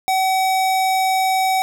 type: tone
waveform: square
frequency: 758 Hz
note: F#5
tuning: 42 cents sharp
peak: -16 dBFS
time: 0.08-1.62 s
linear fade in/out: 0 ms
effects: none

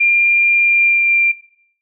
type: tone with pitch glide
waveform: sine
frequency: 2394 to 2375 Hz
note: D7 to D7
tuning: +33 to +19 cents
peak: -10 dBFS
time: 0-1.32 s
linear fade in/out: 10 ms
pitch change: -14 cents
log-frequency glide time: 0.62-1.2 s
effects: noise-tail reverb RT60 0.6 s tail -17 dB re dry

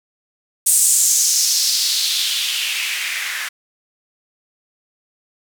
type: noise with band-pass filter sweep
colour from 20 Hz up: blue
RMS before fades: -18 dBFS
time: 0.66-3.49 s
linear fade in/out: 10 ms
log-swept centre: 8900 to 1700 Hz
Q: 2.9
effects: none

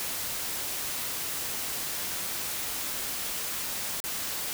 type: noise with dropouts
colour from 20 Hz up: white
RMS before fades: -33 dBFS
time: 0-4.53 s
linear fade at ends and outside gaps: 0 ms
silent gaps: 4.002-4.04 s
effects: none

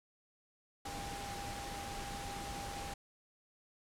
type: tone in noise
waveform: sine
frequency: 802 Hz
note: G5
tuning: 39 cents sharp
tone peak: -45 dBFS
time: 0.85-2.94 s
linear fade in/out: 5 ms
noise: pink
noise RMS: -44 dBFS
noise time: 0.85-2.94 s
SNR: -4 dB
effects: low-pass 10000 Hz 12 dB/octave

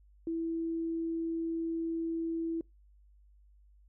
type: tone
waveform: sine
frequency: 329.6 Hz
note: E4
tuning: in tune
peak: -31 dBFS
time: 0.27-2.61 s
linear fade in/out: 2 ms
effects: noise-tail reverb RT60 0.2 s tail -26 dB re dry + added 50 Hz sine -58 dBFS peak until 3.88 s

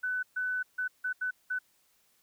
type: tone bursts at uneven times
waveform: sine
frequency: 1500 Hz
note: F#6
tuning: 23 cents sharp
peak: -29 dBFS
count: 6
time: 0.03-0.23 / 0.36-0.63 / 0.78-0.88 / 1.04-1.13 / 1.21-1.31 / 1.5-1.59 s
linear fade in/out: 10 ms
effects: white hiss -69 dBFS RMS until 2.22 s

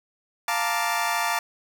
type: chord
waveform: 25% pulse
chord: Bb major seventh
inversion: second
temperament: equal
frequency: 698.5 / 880 / 932.3 / 1174.7 Hz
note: F5 / A5 / Bb5 / D6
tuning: 0 / 0 / 0 / 0 cents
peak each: -25 dBFS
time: 0.48-1.39 s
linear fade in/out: 2 ms
effects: none

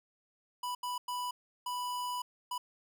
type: tone bursts at uneven times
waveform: square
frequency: 987.8 Hz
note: B5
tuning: in tune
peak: -35 dBFS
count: 5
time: 0.63-0.75 / 0.83-0.98 / 1.08-1.31 / 1.66-2.22 / 2.51-2.58 s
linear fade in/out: 5 ms
effects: none

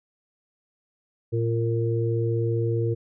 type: harmonic tone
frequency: 115.1 Hz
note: A#2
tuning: 22 cents flat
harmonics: 1 / 3 / 4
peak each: -23 / -29 / -28 dBFS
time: 1.32-2.95 s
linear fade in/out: 20 ms
effects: none

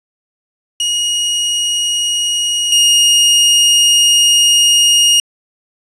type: tone pair in turn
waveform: sawtooth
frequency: 2882 / 2860 Hz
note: F#7 / F7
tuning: -46 / +41 cents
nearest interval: unison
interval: 13 cents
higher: first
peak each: -10 / -4 dBFS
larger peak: second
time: 0.8-2.72 / 2.72-5.2 s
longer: second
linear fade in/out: 2 ms
effects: resampled to 24000 Hz + 7-bit

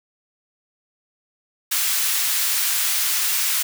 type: high-pass noise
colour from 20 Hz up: white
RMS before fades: -21 dBFS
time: 1.71-3.63 s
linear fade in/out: 10 ms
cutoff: 1400 Hz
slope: 12 dB/octave
effects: none

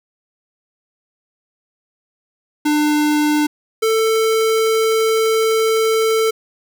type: tone pair in turn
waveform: square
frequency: 299.3 / 444.1 Hz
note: D4 / A4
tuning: +33 / +16 cents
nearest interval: perfect fifth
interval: 683 cents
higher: second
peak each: -14 dBFS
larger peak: neither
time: 2.65-3.47 / 3.82-6.31 s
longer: second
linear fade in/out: 10 ms
effects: none

